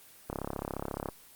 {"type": "click train", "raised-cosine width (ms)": 1, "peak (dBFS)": -19, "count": 28, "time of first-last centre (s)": [0.3, 1.087], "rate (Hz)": 34.3, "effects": ["white hiss -55 dBFS RMS until 1.35 s", "Opus 24 kbps"]}